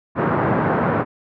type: band-pass noise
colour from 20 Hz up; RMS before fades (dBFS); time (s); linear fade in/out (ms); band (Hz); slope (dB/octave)
pink; -19; 0.15-1.05; 50; 120 to 1500; 24
effects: none